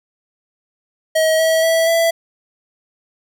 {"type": "tone with pitch steps", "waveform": "square", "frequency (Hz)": [636, 645.3, 654.6, 664.2], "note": ["D#5", "E5", "E5", "E5"], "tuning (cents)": [38, -37, -12, 13], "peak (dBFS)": -13, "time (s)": [1.15, 2.11], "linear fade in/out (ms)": 10, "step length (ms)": 240, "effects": []}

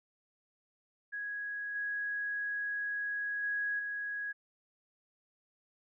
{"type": "tone with level steps", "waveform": "sine", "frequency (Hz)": 1661.2, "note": "G#6", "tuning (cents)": 0, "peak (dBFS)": [-36, -33, -31, -35], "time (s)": [1.12, 4.33], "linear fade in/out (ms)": 20, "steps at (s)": [1.75, 3.43, 3.79], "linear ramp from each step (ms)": 5, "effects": []}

